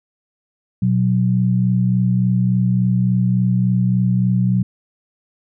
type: tone pair together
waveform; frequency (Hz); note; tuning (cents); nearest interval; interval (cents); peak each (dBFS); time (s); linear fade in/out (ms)
sine; 121.51 / 185; B2 / F#3; -28 / 0; perfect fifth; 728; -16; 0.82-4.63; 5
effects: none